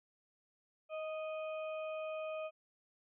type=harmonic tone with a mistuned harmonic; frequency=622 Hz; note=D#5; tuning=1 cent flat; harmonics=1 / 2 / 4 / 5; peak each=-39 / -49 / -50 / -61 dBFS; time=0.89-2.51 s; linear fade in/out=50 ms; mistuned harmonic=1; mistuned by=+15 cents; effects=none